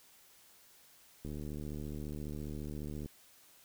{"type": "click train", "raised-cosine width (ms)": 3, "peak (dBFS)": -30, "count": 136, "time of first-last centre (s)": [1.25, 3.06], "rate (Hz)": 74.6, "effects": ["white hiss -62 dBFS RMS until 3.64 s"]}